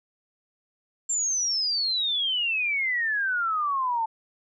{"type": "exponential sweep", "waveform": "sine", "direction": "down", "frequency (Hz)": [7420, 880], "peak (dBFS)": -23, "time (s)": [1.09, 4.06], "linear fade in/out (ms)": 10, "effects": []}